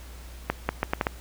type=accelerating click train; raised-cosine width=0.5 ms; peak=-8 dBFS; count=6; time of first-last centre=0.5-1.069 s; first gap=190 ms; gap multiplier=0.74; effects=added 60 Hz sine -41 dBFS peak until 1.2 s + pink hiss -49 dBFS RMS until 1.2 s